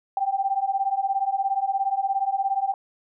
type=beating tone pair; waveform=sine; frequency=773 / 790 Hz; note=G5 / G5; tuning=-24 / +13 cents; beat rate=17 Hz; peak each=-25 / -24 dBFS; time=0.17-2.74 s; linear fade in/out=2 ms; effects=none